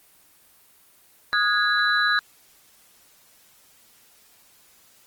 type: tone cluster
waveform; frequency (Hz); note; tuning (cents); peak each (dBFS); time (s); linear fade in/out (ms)
sine; 1242 / 1449 / 1660 / 3968; D#6 / F#6 / G#6 / B7; -3 / -37 / -1 / +7; -25 / -25 / -21 / -26; 1.33-2.19; 0
effects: white hiss -56 dBFS RMS until 5.06 s + Opus 24 kbps